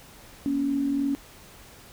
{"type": "tone pair together", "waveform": "sine", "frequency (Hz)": [237, 280], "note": ["A#3", "C#4"], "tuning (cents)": [29, 18], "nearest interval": "minor third", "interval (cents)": 289, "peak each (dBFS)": [-32, -23], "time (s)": [0.46, 1.15], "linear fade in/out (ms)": 0, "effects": ["pink hiss -49 dBFS RMS until 1.92 s"]}